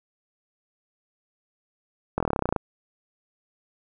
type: slowing click train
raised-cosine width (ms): 1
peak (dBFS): -9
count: 14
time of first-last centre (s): 2.18-2.562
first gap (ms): 23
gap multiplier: 1.04
effects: none